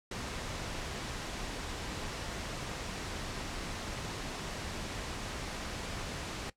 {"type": "noise", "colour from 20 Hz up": "pink", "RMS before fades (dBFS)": -39, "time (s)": [0.11, 6.5], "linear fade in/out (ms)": 5, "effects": ["noise-tail reverb RT60 0.1 s tail -18 dB re dry", "low-pass 7000 Hz 12 dB/octave"]}